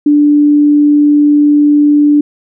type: tone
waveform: sine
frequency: 293.7 Hz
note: D4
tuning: in tune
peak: -4 dBFS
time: 0.06-2.21 s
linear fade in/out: 5 ms
effects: none